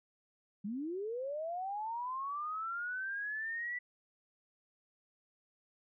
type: linear sweep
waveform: sine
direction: up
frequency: 190.3 to 1976 Hz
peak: -36 dBFS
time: 0.64-3.79 s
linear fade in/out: 10 ms
effects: none